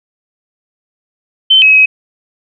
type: tone with pitch steps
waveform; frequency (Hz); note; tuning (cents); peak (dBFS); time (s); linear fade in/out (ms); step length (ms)
sine; 3080 / 2557 / 2543; G7 / D#7 / D#7; -31 / +47 / +37; -3; 1.5-1.86; 10; 120
effects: none